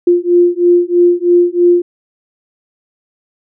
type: beating tone pair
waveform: sine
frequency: 349.2 / 352.3 Hz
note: F4 / F4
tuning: 0 / +15 cents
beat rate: 3.1 Hz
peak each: -10 dBFS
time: 0.07-1.82 s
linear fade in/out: 5 ms
effects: none